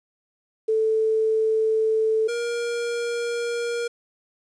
sine / square tone pair in turn, 440 / 472.5 Hz, A4 / A#4, 0 / +23 cents, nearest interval minor second, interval 123 cents, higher second, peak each -18 / -25 dBFS, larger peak first, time 0.68-2.28 / 2.28-3.88 s, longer neither, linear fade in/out 10 ms, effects resampled to 22050 Hz + 9-bit

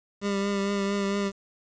25% pulse tone with vibrato, 199.7 Hz, G3, 32 cents sharp, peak -21 dBFS, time 0.21-1.32 s, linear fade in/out 50 ms, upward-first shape triangle, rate 4.4 Hz, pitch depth 27 cents each way, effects resampled to 16000 Hz + 8-bit

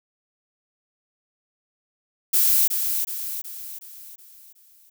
violet noise with echo, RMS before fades -18 dBFS, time 2.33-2.68 s, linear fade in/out 10 ms, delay 370 ms, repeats 6, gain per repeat -6 dB, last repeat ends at 4.9 s, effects none

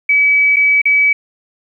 sine tone with dropouts, 2285 Hz, D7, 48 cents flat, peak -8 dBFS, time 0.09-1.13 s, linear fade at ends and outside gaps 5 ms, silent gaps 0.561-0.566 / 0.817-0.854 s, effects 8-bit

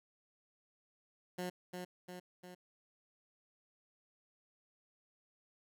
15% pulse tone with echo, 180.3 Hz, F#3, 45 cents flat, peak -32 dBFS, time 1.38-1.5 s, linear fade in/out 10 ms, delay 350 ms, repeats 3, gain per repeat -4 dB, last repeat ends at 2.55 s, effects none

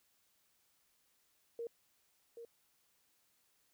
sine tone with echo, 466.2 Hz, A#4, in tune, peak -39 dBFS, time 1.59-1.67 s, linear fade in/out 2 ms, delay 780 ms, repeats 1, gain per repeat -8 dB, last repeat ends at 2.45 s, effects white hiss -75 dBFS RMS until 3.73 s

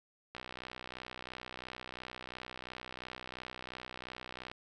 click train, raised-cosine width 0.3 ms, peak -27 dBFS, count 263, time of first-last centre 0.35-4.515 s, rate 62.9 Hz, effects none

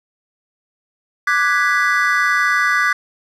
triangle chord, G# half-diminished seventh, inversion second, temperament equal, 1174.7 / 1480 / 1661.2 / 1975.5 Hz, D6 / F#6 / G#6 / B6, 0 / 0 / 0 / 0 cents, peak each -17 dBFS, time 1.27-2.93 s, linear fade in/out 5 ms, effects tanh soft clip ceiling -2 dBFS

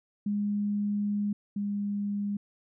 sine tone pair in turn, 205.5 / 203.4 Hz, G#3 / G#3, -18 / -36 cents, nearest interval unison, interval 18 cents, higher first, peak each -26 / -28 dBFS, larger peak first, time 0.26-1.33 / 1.56-2.37 s, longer first, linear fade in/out 5 ms, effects none

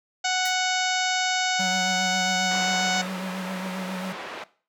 harmonic tone, 740 Hz, F#5, in tune, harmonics 1 / 2 / 3 / 4 / 5 / 6 / 7 / 8 / 9 / 10, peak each -26 / -29 / -31 / -32 / -33 / -34 / -34 / -35 / -36 / -36 dBFS, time 0.24-3.02 s, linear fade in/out 10 ms
5% pulse tone with exponential decay, 1926 Hz, B6, 44 cents flat, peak -22 dBFS, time 0.45-0.58 s, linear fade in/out 5 ms, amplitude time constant 28 ms
square tone with vibrato, 186.5 Hz, F#3, 14 cents sharp, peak -30 dBFS, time 1.59-4.13 s, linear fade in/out 10 ms, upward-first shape triangle, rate 7.4 Hz, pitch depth 39 cents each way
pink band-pass noise, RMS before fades -37 dBFS, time 2.51-4.44 s, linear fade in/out 2 ms, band 470 to 2800 Hz, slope 12 dB/octave
effects noise-tail reverb RT60 0.4 s tail -18 dB re dry

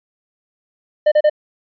triangle tone bursts, 604 Hz, D5, 48 cents sharp, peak -7 dBFS, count 3, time 1.06-1.298 s, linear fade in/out 10 ms, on 58 ms, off 32 ms, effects resampled to 11025 Hz

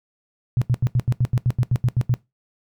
sine tone bursts, 123.47 Hz, B2, in tune, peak -15 dBFS, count 13, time 0.57-2.14 s, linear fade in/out 0 ms, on 46 ms, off 81 ms, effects noise-tail reverb RT60 0.2 s tail -19 dB re dry

